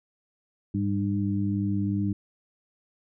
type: tone cluster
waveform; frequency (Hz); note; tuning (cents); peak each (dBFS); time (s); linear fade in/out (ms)
sine; 102.3 / 198.8 / 301.2; G#2 / G3 / D4; -26 / +25 / +44; -28 / -27 / -30; 0.74-2.13; 5
effects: none